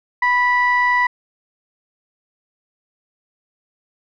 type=tone pair together; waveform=sine; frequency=987.8 / 1960.8 Hz; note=B5 / B6; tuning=0 / -13 cents; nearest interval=octave; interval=1187 cents; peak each=-15 dBFS; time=0.22-1.07 s; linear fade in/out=5 ms; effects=tanh soft clip ceiling -8 dBFS